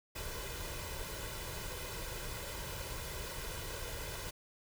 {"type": "noise with comb filter", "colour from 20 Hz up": "pink", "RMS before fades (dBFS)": -42, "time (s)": [0.15, 4.31], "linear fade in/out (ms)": 10, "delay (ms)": 2, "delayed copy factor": 0.65, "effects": []}